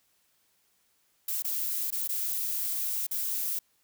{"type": "noise with dropouts", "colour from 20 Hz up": "violet", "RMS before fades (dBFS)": -31, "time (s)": [1.28, 3.59], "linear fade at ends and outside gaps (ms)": 5, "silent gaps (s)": [[1.423, 1.445], [1.905, 1.924], [2.076, 2.09], [3.068, 3.111]], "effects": ["white hiss -70 dBFS RMS until 3.83 s"]}